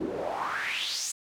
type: noise with band-pass filter sweep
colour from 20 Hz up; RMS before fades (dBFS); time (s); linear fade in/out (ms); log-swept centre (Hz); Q
pink; -32; 0-1.12; 10; 290 to 7700; 4.5
effects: none